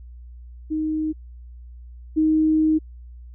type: tone pair in turn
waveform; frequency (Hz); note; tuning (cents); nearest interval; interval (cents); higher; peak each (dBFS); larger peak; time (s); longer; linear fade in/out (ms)
sine; 311.1 / 312.8; D#4 / D#4; 0 / +9; unison; 9; second; -21 / -15; second; 0.7-1.13 / 2.16-2.79; second; 20
effects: added 60 Hz sine -38 dBFS peak until 3.34 s